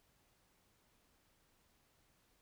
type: silence
effects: pink hiss -74 dBFS RMS until 2.41 s